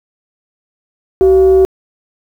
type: tone with frequency modulation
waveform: sine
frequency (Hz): 379.9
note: F#4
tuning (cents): +46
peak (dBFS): -4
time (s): 1.21-1.65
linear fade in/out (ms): 0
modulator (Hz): 313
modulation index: 0.29
effects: tanh soft clip ceiling 0 dBFS + 7-bit